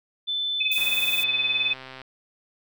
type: tone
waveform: sine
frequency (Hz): 3520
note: A7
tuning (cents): 0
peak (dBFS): -24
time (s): 0.27-1.74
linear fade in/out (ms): 20
type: tone with tremolo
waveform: sine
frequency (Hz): 2537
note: D#7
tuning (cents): +33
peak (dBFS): -20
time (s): 0.6-1.74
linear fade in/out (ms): 10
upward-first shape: sine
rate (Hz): 19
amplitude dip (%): 95
type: noise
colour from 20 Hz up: violet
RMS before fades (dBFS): -32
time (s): 0.71-1.24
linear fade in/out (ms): 10
type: click train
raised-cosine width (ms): 0.3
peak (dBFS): -24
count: 163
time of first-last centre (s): 0.78-2.017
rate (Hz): 131
effects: none